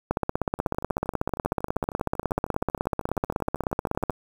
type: two click trains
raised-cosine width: 1 ms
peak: -23 / -9 dBFS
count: 46 / 66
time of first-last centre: 0.59-4.106 / 0.11-4.098 s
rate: 12.8 / 16.3 Hz
effects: 7-bit